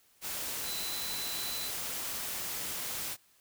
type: tone in noise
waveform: sine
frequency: 4015 Hz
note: B7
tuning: 28 cents sharp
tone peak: -39 dBFS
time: 0.63-1.72 s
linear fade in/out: 50 ms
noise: white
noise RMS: -37 dBFS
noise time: 0.21-3.17 s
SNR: -5 dB
effects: white hiss -66 dBFS RMS until 3.4 s